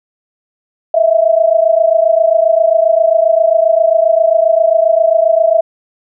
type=tone pair together; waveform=sine; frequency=641.5 / 669 Hz; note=E5 / E5; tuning=-47 / +25 cents; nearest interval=minor second; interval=72 cents; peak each=-10 dBFS; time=0.94-5.61 s; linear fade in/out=5 ms; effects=none